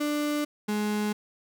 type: tone pair in turn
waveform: 35% pulse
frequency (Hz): 295.7 / 209.9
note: D4 / G#3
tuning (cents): +12 / +19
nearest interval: tritone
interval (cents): 593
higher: first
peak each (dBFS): -24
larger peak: neither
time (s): 0-0.45 / 0.68-1.13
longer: neither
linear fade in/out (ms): 10
effects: none